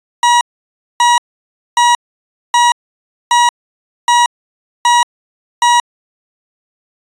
40% pulse tone bursts, 960 Hz, B5, 49 cents flat, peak -6 dBFS, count 8, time 0.23-5.8 s, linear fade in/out 2 ms, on 180 ms, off 590 ms, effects resampled to 22050 Hz

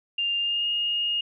sine tone with pitch glide, 2800 to 2849 Hz, F7 to F7, +4 to +34 cents, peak -23 dBFS, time 0.18-1.21 s, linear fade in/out 5 ms, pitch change +30 cents, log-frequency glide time 0.39-0.67 s, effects none

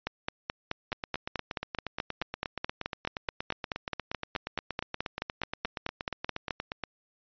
two click trains, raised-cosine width 0.3 ms, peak -14 / -17 dBFS, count 31 / 51, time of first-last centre 0.07-6.508 / 0.92-6.837 s, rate 4.66 / 8.45 Hz, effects resampled to 11025 Hz

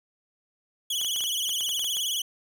sawtooth tone with vibrato, 3157 Hz, G7, 12 cents sharp, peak -23 dBFS, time 0.9-2.22 s, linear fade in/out 5 ms, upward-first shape sine, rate 19 Hz, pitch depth 130 cents each way
clicks, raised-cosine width 0.2 ms, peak -24 dBFS, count 11, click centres 1.014 / 1.047 / 1.162 / 1.207 / 1.239 / 1.493 / 1.608 / 1.692 / 1.794 / 1.844 / 1.969 s
effects none

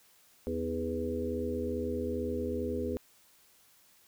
harmonic tone with a mistuned harmonic, 82.41 Hz, E2, in tune, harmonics 1 / 3 / 4 / 5 / 6, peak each -39 / -36 / -41 / -36 / -37 dBFS, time 0.47-2.97 s, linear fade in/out 0 ms, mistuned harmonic 4, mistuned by -70 cents, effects white hiss -63 dBFS RMS until 4.07 s

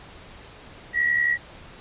sine tone with amplitude modulation, 1921 Hz, B6, 48 cents flat, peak -16 dBFS, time 0.93-1.38 s, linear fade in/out 50 ms, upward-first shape sine, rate 71.2 Hz, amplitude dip 60%, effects pink hiss -45 dBFS RMS until 1.8 s + resampled to 8000 Hz

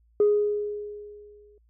sine tone with exponential decay, 415.3 Hz, G#4, in tune, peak -14 dBFS, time 0.2-1.58 s, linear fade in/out 2 ms, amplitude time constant 300 ms, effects tanh soft clip ceiling -13 dBFS + added 57 Hz sine -59 dBFS peak until 1.69 s

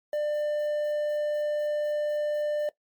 triangle tone with quantisation, 596 Hz, D5, 25 cents sharp, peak -23 dBFS, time 0.13-2.69 s, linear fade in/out 2 ms, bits 8, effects noise-tail reverb RT60 0.1 s tail -18 dB re dry + MP3 96 kbps

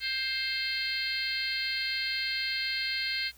harmonic tone, 527 Hz, C5, 12 cents sharp, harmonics 3 / 4 / 5 / 6 / 7 / 8 / 9, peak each -38 / -34 / -39 / -39 / -43 / -33 / -41 dBFS, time 0-3.32 s, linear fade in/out 50 ms, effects added 60 Hz sine -58 dBFS peak until 3.37 s + white hiss -58 dBFS RMS until 3.37 s

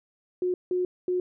sine tone bursts at uneven times, 362.5 Hz, F#4, 35 cents flat, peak -23 dBFS, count 3, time 0.42-0.54 / 0.71-0.85 / 1.08-1.2 s, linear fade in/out 2 ms, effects none

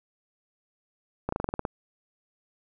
slowing click train, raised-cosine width 1 ms, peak -14 dBFS, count 9, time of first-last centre 1.29-1.652 s, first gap 34 ms, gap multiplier 1.08, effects none

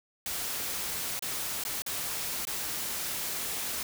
white noise with dropouts, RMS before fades -34 dBFS, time 0.26-3.83 s, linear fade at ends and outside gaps 2 ms, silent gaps 1.193-1.223 / 1.638-1.65 / 1.821-1.863 / 2.452-2.471 s, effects none

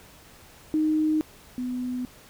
sine tone pair in turn, 309.9 / 250 Hz, D#4 / B3, -7 / +21 cents, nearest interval major third, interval 372 cents, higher first, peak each -20 / -27 dBFS, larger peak first, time 0.74-1.21 / 1.58-2.05 s, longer neither, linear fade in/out 0 ms, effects pink hiss -51 dBFS RMS until 2.29 s

